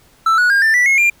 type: tone with pitch steps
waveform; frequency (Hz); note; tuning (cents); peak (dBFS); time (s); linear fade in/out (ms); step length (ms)
triangle; 1326 / 1462.8 / 1613.7 / 1780.3 / 1963.9 / 2167 / 2390; E6 / F#6 / G6 / A6 / B6 / C#7 / D7; +10 / -20 / +50 / +20 / -10 / -40 / +30; -8; 0.26-1.1; 5; 120
effects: pink hiss -51 dBFS RMS until 1.2 s